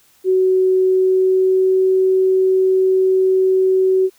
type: tone with pitch glide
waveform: sine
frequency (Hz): 374 to 376.8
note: F#4 to F#4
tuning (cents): +19 to +32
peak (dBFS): -11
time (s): 0.24-4.1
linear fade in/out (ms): 50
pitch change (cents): +13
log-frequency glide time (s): 0.79-1.83
effects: white hiss -54 dBFS RMS until 4.18 s